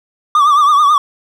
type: tone with vibrato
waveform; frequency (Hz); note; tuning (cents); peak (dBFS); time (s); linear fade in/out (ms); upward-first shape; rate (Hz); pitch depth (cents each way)
triangle; 1174.7; D6; 0; -5; 0.35-0.98; 2; triangle; 9.2; 100
effects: none